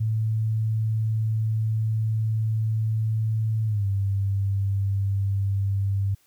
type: tone with pitch glide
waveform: sine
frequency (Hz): 110.1 to 98.66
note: A2 to G2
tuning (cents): +2 to +12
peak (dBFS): -21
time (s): 0-6.15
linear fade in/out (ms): 10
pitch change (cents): -190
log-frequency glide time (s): 3.66-3.86
effects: white hiss -63 dBFS RMS until 6.26 s